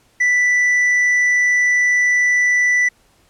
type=tone with tanh clipping; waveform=triangle; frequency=1975.5 Hz; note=B6; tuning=in tune; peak=-13 dBFS; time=0.2-2.89 s; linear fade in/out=10 ms; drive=8 dB; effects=pink hiss -56 dBFS RMS until 3.29 s + low-pass 12000 Hz 12 dB/octave